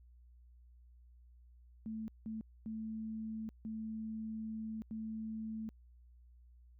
sine tone bursts at uneven times, 220 Hz, A3, in tune, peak -39 dBFS, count 5, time 1.86-2.08 / 2.26-2.41 / 2.66-3.49 / 3.65-4.82 / 4.91-5.69 s, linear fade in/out 0 ms, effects added 60 Hz sine -58 dBFS peak until 6.79 s

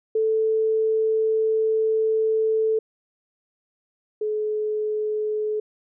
sine tone pair in turn, 440 / 427 Hz, A4 / G#4, 0 / +48 cents, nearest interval minor second, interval 52 cents, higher first, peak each -18 / -22 dBFS, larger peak first, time 0.15-2.79 / 4.21-5.6 s, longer first, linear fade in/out 5 ms, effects none

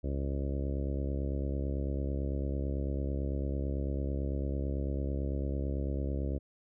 harmonic tone, 69 Hz, C#2, 7 cents flat, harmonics 1 / 2 / 3 / 4 / 5 / 6 / 7 / 8 / 9, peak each -32 / -39 / -43 / -41 / -43 / -47 / -46 / -46 / -50 dBFS, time 0.03-6.39 s, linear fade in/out 20 ms, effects none

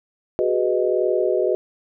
sine chord, G# minor seventh, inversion third, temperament equal with one note detuned, 370 / 411.5 / 493.9 / 622.3 Hz, F#4 / G#4 / B4 / D#5, 0 / -16 / 0 / 0 cents, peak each -21 / -24 / -23 / -23 dBFS, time 0.39-1.55 s, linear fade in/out 0 ms, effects none

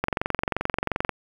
click train, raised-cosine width 0.5 ms, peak -8 dBFS, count 25, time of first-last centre 0.04-1.093 s, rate 22.8 Hz, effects 7-bit

